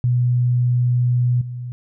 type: tone with level steps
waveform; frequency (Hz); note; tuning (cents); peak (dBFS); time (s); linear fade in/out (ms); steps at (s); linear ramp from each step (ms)
sine; 123; B2; -7; -14 / -26; 0.04-1.72; 0; 1.41; 5
effects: none